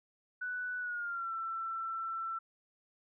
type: tone with pitch glide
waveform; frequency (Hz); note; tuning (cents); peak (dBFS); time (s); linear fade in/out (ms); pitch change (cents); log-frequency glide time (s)
sine; 1486 to 1339.3; F#6 to E6; +7 to +27; -35; 0.41-2.39; 10; -180; 0.79-1.32
effects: none